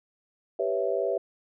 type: chord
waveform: sine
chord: C# half-diminished seventh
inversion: second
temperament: equal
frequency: 392 / 493.9 / 554.4 / 659.3 Hz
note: G4 / B4 / C#5 / E5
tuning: 0 / 0 / 0 / 0 cents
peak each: -30 dBFS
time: 0.59-1.18 s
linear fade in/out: 5 ms
effects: none